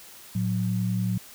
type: tone pair together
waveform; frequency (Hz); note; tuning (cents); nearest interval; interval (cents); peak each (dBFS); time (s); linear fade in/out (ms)
sine; 112.6 / 183.16; A2 / F#3; +40 / -17; minor sixth; 843; -26; 0.35-1.18; 5
effects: white hiss -47 dBFS RMS until 1.34 s